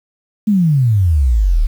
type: exponential sweep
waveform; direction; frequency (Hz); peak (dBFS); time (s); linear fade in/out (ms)
sine; down; 220 to 34.65; -9; 0.47-1.67; 10
effects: 7-bit